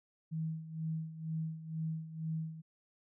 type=tone with tremolo; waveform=sine; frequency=160 Hz; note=D#3; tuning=49 cents sharp; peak=-33 dBFS; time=0.31-2.62 s; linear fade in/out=20 ms; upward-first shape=sine; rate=2.1 Hz; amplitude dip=75%; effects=none